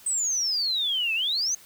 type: exponential two-way sweep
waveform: sine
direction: down then up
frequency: 8372 to 2556 to 6460 Hz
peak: -23 dBFS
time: 0.06-1.55 s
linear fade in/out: 5 ms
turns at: 1.14 s
effects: white hiss -51 dBFS RMS until 1.65 s